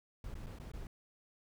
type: noise with dropouts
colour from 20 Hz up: brown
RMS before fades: -45 dBFS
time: 0.24-0.87 s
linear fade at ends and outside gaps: 2 ms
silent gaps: 0.342-0.352 / 0.462-0.467 / 0.587-0.599 / 0.717-0.735 s
effects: none